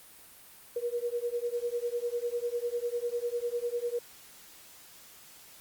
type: beating tone pair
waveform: sine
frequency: 473.8 / 483.8 Hz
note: A#4 / B4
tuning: +28 / -36 cents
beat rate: 10 Hz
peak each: -33 / -33 dBFS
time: 0.76-3.99 s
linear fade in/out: 5 ms
effects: white hiss -53 dBFS RMS until 5.6 s + Opus 32 kbps